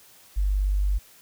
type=tone; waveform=sine; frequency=49 Hz; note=G1; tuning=in tune; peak=-20 dBFS; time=0.36-0.99 s; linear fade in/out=20 ms; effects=white hiss -53 dBFS RMS until 1.21 s